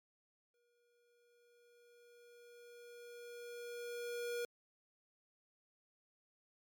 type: tone with exponential growth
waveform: square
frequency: 478.4 Hz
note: A#4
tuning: 45 cents sharp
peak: -38 dBFS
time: 0.54-4.45 s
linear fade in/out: 2 ms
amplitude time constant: 850 ms
effects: MP3 96 kbps